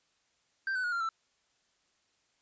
triangle tone with pitch steps, 1568 / 1505 / 1444.5 / 1386.5 / 1330.8 Hz, G6 / F#6 / F#6 / F6 / E6, 0 / +29 / -42 / -13 / +16 cents, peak -28 dBFS, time 0.67-1.09 s, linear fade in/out 2 ms, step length 84 ms, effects white hiss -73 dBFS RMS until 2.41 s + resampled to 16000 Hz

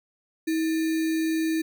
sine tone with sample-and-hold, 321 Hz, E4, 46 cents flat, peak -22 dBFS, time 0.47-1.62 s, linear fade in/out 10 ms, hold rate 2100 Hz, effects none

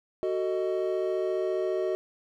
triangle chord, D# diminished, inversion first, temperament just, 373.4 / 448 / 622.3 Hz, F#4 / A4 / D#5, +16 / +31 / 0 cents, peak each -26 / -32 / -29 dBFS, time 0.23-1.95 s, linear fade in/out 0 ms, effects none

